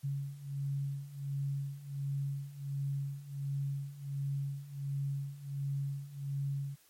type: beating tone pair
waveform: sine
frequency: 138.59 / 139.99 Hz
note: C#3 / C#3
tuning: 0 / +17 cents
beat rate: 1.4 Hz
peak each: -39 / -36 dBFS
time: 0.03-6.76 s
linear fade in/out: 20 ms
effects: white hiss -65 dBFS RMS until 6.89 s + MP3 64 kbps